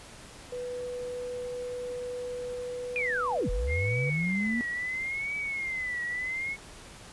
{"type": "tone", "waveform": "sine", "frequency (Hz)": 493.9, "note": "B4", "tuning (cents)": 0, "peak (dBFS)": -33, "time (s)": [0.52, 4.1], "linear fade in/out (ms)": 5}
{"type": "linear two-way sweep", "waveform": "sine", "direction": "down then up", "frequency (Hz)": [2489, 37, 240.8], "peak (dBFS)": -27, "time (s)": [2.96, 4.61], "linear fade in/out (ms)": 0, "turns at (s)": 3.5}
{"type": "tone with vibrato", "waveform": "sine", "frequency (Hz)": 2093, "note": "C7", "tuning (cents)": 0, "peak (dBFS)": -30, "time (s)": [3.67, 6.57], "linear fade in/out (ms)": 50, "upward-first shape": "triangle", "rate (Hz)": 0.74, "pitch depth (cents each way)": 160}
{"effects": ["pink hiss -48 dBFS RMS until 7.12 s", "resampled to 24000 Hz"]}